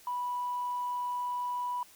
sine tone, 983 Hz, B5, 8 cents flat, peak -30 dBFS, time 0.07-1.83 s, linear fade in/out 2 ms, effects tanh soft clip ceiling -26 dBFS + white hiss -57 dBFS RMS until 1.95 s

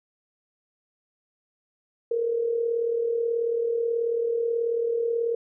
sine tone with amplitude modulation, 465.1 Hz, A#4, 4 cents flat, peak -20 dBFS, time 2.11-5.35 s, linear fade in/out 5 ms, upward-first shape sine, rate 38.4 Hz, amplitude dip 55%, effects none

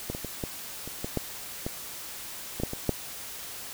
clicks, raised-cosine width 2 ms, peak -18 / -21 / -21 / -17 / -25 / -18 / -13 / -17 / -19 / -13 / -20 / -10 dBFS, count 12, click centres 0.1 / 0.149 / 0.247 / 0.438 / 0.876 / 1.045 / 1.173 / 1.665 / 2.6 / 2.635 / 2.734 / 2.893 s, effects white hiss -40 dBFS RMS until 3.73 s

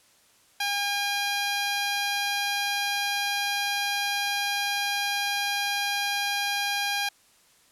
10% pulse tone, 809 Hz, G#5, 46 cents flat, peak -17 dBFS, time 0.6-7.09 s, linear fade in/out 5 ms, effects white hiss -60 dBFS RMS until 7.71 s + low-pass 11000 Hz 12 dB/octave

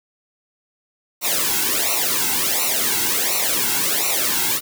white noise with flanger, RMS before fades -20 dBFS, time 1.21-4.61 s, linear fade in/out 50 ms, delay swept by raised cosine 0.6 to 1.7 ms, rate 1.4 Hz, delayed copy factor -0.9, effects none

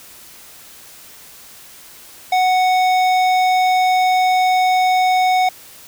sine tone with hard clipping, 740 Hz, F#5, in tune, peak -14 dBFS, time 2.32-5.49 s, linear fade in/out 5 ms, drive 13 dB, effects white hiss -41 dBFS RMS until 5.87 s

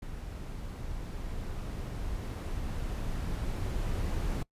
brown noise with level ramp, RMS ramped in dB -40 to -31 dBFS, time 0.02-4.43 s, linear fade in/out 5 ms, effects noise-tail reverb RT60 0.1 s tail -23 dB re dry + resampled to 32000 Hz

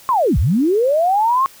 sine linear two-way sweep, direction down then up, 1100 to 49.84 to 1100 Hz, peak -12 dBFS, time 0.09-1.46 s, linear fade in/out 0 ms, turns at 0.38 s, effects white hiss -44 dBFS RMS until 1.6 s

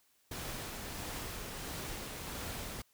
pink noise with tremolo, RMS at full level -41 dBFS, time 0.31-2.82 s, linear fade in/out 5 ms, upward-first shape sine, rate 1.5 Hz, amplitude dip 25%, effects white hiss -71 dBFS RMS until 2.93 s

